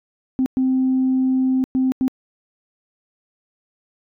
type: tone bursts at uneven times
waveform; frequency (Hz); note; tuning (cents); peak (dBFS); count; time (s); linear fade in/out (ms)
sine; 260.2; C4; -9; -14; 4; 0.39-0.46 / 0.57-1.64 / 1.75-1.92 / 2.01-2.08; 0
effects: tanh soft clip ceiling -11 dBFS